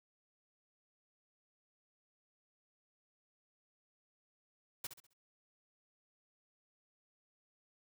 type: noise with echo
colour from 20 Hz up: white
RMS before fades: -41 dBFS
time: 4.84-4.87 s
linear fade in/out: 5 ms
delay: 66 ms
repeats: 4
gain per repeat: -9 dB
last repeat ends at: 5.134 s
effects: none